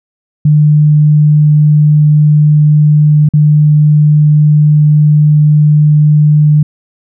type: tone with dropouts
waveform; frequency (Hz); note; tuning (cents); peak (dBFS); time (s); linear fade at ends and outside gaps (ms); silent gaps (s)
sine; 150.3; D3; +40; -3; 0.45-6.63; 5; 3.289-3.336
effects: none